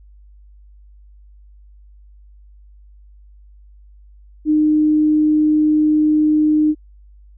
sine tone, 305.4 Hz, D#4, 32 cents flat, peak -11 dBFS, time 4.45-6.75 s, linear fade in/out 50 ms, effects added 50 Hz sine -42 dBFS peak until 7.37 s

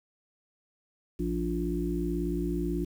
harmonic tone, 58.3 Hz, A#1, 1 cent sharp, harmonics 1 / 3 / 5 / 6, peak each -33 / -33 / -33 / -33 dBFS, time 1.19-2.85 s, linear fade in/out 10 ms, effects 9-bit

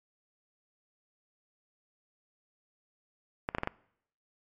clicks, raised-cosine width 0.5 ms, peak -15 dBFS, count 5, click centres 3.489 / 3.549 / 3.584 / 3.634 / 3.674 s, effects noise-tail reverb RT60 0.7 s tail -23 dB re dry + MP3 64 kbps

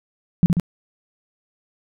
sine tone with echo, 173 Hz, F3, 16 cents flat, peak -9 dBFS, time 0.43-0.46 s, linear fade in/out 0 ms, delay 69 ms, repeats 2, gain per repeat -3 dB, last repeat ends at 0.598 s, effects none

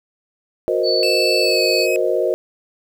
sine chord, C half-diminished seventh, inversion second, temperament equal with one note detuned, 364.3 / 466.2 / 523.3 / 622.3 Hz, Gb4 / Bb4 / C5 / Eb5, -27 / 0 / 0 / 0 cents, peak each -21 dBFS, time 0.68-2.34 s, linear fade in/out 0 ms
sine tone, 4471 Hz, C#8, 14 cents sharp, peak -19 dBFS, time 0.83-1.87 s, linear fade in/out 50 ms
45% pulse tone with pitch glide, 2637 to 2543 Hz, E7 to D#7, 0 to +37 cents, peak -22 dBFS, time 1.03-1.96 s, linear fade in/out 0 ms, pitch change -63 cents, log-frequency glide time 1.41-1.61 s
effects 8-bit

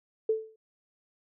sine tone with exponential decay, 440 Hz, A4, in tune, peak -20 dBFS, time 0.29-0.56 s, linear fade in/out 5 ms, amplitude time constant 57 ms, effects none

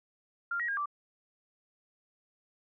sine tone with pitch steps, 1394 / 1899 / 1620 / 1168 Hz, F6 / A#6 / G#6 / D6, -4 / +32 / -43 / -10 cents, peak -30 dBFS, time 0.51-0.858 s, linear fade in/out 5 ms, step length 87 ms, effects none

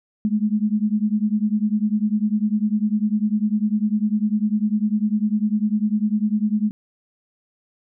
sine beating tone pair, 207.7 / 217.7 Hz, G#3 / A3, 0 / -18 cents, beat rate 10 Hz, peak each -20 / -21 dBFS, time 0.25-6.71 s, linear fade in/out 0 ms, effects none

